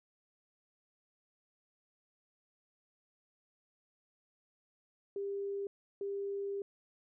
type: tone bursts at uneven times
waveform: sine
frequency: 398.6 Hz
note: G4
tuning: 29 cents sharp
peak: -35 dBFS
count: 2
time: 5.16-5.67 / 6.01-6.62 s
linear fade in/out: 2 ms
effects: none